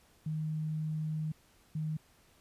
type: tone bursts at uneven times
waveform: sine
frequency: 155.56 Hz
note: D#3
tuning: in tune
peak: -32 dBFS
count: 2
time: 0.26-1.32 / 1.75-1.97 s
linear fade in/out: 5 ms
effects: pink hiss -65 dBFS RMS until 2.4 s + resampled to 32000 Hz